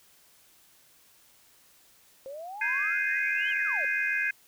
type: exponential two-way sweep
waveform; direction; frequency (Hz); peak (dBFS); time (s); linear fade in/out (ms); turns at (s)
sine; up then down; 523.3 to 3191 to 523.3; -37; 2.26-3.85; 0; 3.5
type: chord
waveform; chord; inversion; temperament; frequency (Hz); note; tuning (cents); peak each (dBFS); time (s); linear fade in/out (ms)
sine; Ab major seventh; third; equal with one note detuned; 1568 / 1655.5 / 2093 / 2489; G6 / Ab6 / C7 / Eb7; 0 / -6 / 0 / 0; -32 / -29 / -31 / -31; 2.61-4.31; 5
effects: tanh soft clip ceiling -15 dBFS + white hiss -60 dBFS RMS until 4.47 s